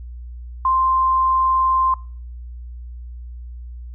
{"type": "tone", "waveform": "sine", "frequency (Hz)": 1046.5, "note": "C6", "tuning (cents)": 0, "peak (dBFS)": -14, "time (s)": [0.65, 1.94], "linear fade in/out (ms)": 2, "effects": ["noise-tail reverb RT60 0.5 s tail -24 dB re dry", "added 60 Hz sine -31 dBFS peak until 3.94 s"]}